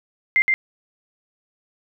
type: tone with echo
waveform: sine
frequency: 2093 Hz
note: C7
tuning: in tune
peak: -13 dBFS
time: 0.36-0.42 s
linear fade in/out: 0 ms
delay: 120 ms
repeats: 1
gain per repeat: -2 dB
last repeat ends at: 0.54 s
effects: none